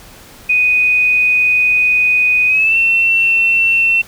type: tone with pitch glide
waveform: sine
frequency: 2489 to 2699 Hz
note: D#7 to E7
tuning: 0 to +40 cents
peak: -9 dBFS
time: 0.49-4.02 s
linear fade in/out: 10 ms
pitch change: +140 cents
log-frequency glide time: 2.47-2.77 s
effects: pink hiss -39 dBFS RMS until 4.07 s